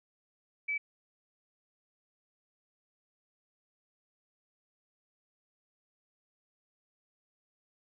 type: tone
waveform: sine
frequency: 2300 Hz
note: D7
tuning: 37 cents flat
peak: -30 dBFS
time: 0.68-0.78 s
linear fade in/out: 10 ms
effects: none